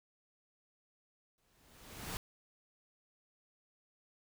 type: noise with exponential growth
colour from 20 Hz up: pink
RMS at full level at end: -39 dBFS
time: 1.38-2.17 s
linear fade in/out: 0 ms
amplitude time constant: 170 ms
effects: none